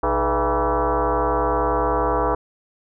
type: tone with frequency modulation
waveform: sine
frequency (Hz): 239.3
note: A#3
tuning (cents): +46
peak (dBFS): -17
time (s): 0.03-2.35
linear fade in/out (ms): 5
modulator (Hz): 183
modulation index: 5.5
effects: none